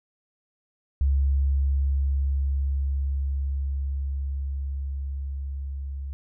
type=tone with level ramp; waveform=sine; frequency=68.8 Hz; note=C#2; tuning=12 cents flat; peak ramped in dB=-18 to -30 dBFS; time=1.01-6.13 s; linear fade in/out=0 ms; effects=none